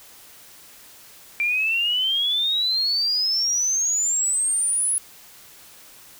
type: exponential sweep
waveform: sine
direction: up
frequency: 2349 to 10548 Hz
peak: -19 dBFS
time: 1.4-4.98 s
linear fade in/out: 0 ms
effects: white hiss -47 dBFS RMS until 6.19 s